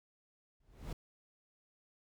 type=noise with exponential growth; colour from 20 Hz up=brown; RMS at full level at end=-36 dBFS; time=0.6-0.93 s; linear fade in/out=5 ms; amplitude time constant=70 ms; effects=none